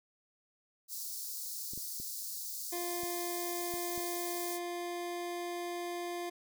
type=high-pass noise; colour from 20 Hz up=white; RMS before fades=-41 dBFS; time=0.88-4.6 s; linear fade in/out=50 ms; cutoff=4300 Hz; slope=48 dB/octave
type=clicks; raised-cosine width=3 ms; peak=-35 dBFS; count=6; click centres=1.735 / 1.776 / 2 / 3.034 / 3.739 / 3.978 s
type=tone; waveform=25% pulse; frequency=349.2 Hz; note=F4; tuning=in tune; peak=-33 dBFS; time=2.72-6.3 s; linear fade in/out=10 ms
effects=none